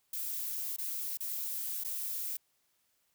violet noise with dropouts, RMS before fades -37 dBFS, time 0.13-2.37 s, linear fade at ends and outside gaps 5 ms, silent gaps 0.764-0.783 / 1.173-1.204 / 1.838-1.846 s, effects white hiss -75 dBFS RMS until 3.14 s

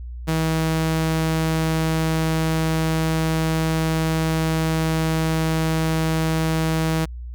sawtooth tone, 160.3 Hz, E3, 48 cents flat, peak -15 dBFS, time 0.27-7.06 s, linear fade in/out 20 ms, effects added 60 Hz sine -30 dBFS peak until 7.34 s

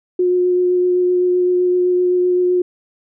sine tone with vibrato, 360.3 Hz, F#4, 46 cents flat, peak -12 dBFS, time 0.19-2.62 s, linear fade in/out 5 ms, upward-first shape sine, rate 7.8 Hz, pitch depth 10 cents each way, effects none

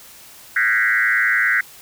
sine tone with frequency modulation, 1752 Hz, A6, 8 cents flat, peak -14 dBFS, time 0.56-1.61 s, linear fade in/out 5 ms, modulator 110 Hz, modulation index 2.8, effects white hiss -43 dBFS RMS until 1.81 s

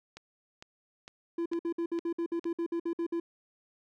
click train, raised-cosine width 0.2 ms, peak -28 dBFS, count 6, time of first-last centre 0.17-2.443 s, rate 2.2 Hz
triangle tone bursts, 337.8 Hz, E4, 42 cents sharp, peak -27 dBFS, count 14, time 1.38-3.2 s, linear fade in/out 5 ms, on 78 ms, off 56 ms
effects none

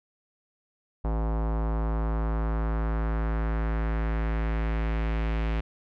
square tone with low-pass filter sweep, 55 Hz, A1, in tune, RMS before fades -27 dBFS, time 1.04-5.61 s, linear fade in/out 10 ms, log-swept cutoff 910 to 2600 Hz, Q 1.6, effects none

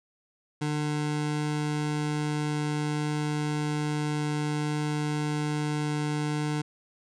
25% pulse tone, 149.9 Hz, D3, 36 cents sharp, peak -23 dBFS, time 0.61-6.62 s, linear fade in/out 10 ms, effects resampled to 22050 Hz

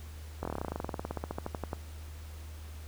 slowing click train, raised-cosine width 1 ms, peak -20 dBFS, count 27, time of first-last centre 0.43-1.731 s, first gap 22 ms, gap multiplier 1.06, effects added 77 Hz sine -42 dBFS peak until 2.87 s + pink hiss -54 dBFS RMS until 2.87 s

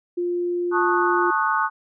sine tone, 351.2 Hz, F4, 10 cents sharp, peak -21 dBFS, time 0.17-1.31 s, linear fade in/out 10 ms
sine chord, D# half-diminished seventh, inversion second, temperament equal with one note detuned, 880 / 1097.3 / 1244.5 / 1480 Hz, A5 / C#6 / D#6 / F#6, 0 / -18 / 0 / 0 cents, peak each -24 dBFS, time 0.71-1.7 s, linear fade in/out 50 ms
effects none

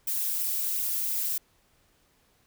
violet noise with flanger, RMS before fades -29 dBFS, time 0.07-1.38 s, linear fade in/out 5 ms, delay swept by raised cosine 0.35 to 4.55 ms, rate 2.8 Hz, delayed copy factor +0.65, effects pink hiss -66 dBFS RMS until 2.46 s

